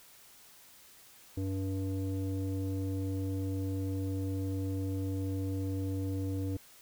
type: tone with low-pass filter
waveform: square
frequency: 96 Hz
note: G2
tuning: 36 cents flat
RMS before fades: -34 dBFS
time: 1.37-6.57 s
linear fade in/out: 5 ms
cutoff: 380 Hz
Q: 4.9
effects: white hiss -57 dBFS RMS until 6.81 s